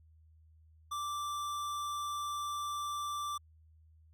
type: tone with hard clipping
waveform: sine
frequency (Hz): 1173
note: D6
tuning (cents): -2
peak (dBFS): -37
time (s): 0.91-3.38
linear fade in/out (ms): 10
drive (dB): 17
effects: added 79 Hz sine -59 dBFS peak until 4.13 s